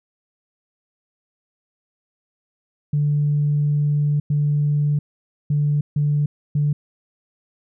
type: tone bursts at uneven times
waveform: sine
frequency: 146.83 Hz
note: D3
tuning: in tune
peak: -15 dBFS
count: 5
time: 2.93-4.2 / 4.3-4.99 / 5.5-5.81 / 5.96-6.26 / 6.55-6.73 s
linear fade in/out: 5 ms
effects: tanh soft clip ceiling -11 dBFS